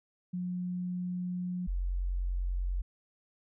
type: tone pair in turn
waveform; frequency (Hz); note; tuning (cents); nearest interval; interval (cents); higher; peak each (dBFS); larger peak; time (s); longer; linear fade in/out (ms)
sine; 179.7 / 45.07; F3 / F#1; +50 / -45; 2 octaves; 2395; first; -32 / -29; second; 0.33-1.67 / 1.67-2.82; first; 10
effects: none